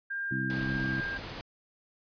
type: tone with tremolo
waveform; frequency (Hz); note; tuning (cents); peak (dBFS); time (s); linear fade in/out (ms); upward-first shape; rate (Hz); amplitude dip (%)
sine; 1600; G6; +35; -31; 0.1-1.18; 10; sine; 1.5; 25
type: harmonic tone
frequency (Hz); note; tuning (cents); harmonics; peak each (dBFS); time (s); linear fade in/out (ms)
65.41; C2; 0; 2 / 3 / 4 / 5; -34 / -36 / -37 / -38; 0.31-1.01; 5
type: noise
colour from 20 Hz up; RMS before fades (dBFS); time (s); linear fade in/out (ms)
pink; -40; 0.5-1.41; 0
effects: resampled to 11025 Hz